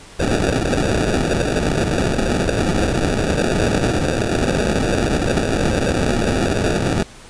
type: noise with sample-and-hold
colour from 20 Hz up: white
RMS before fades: -18 dBFS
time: 0.19-7.03 s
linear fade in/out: 5 ms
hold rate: 1050 Hz
effects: pink hiss -41 dBFS RMS until 7.29 s + resampled to 22050 Hz